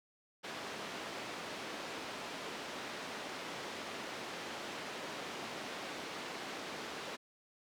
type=band-pass noise; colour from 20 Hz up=pink; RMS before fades=-44 dBFS; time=0.43-7.17 s; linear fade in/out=20 ms; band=290 to 4600 Hz; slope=12 dB/octave; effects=none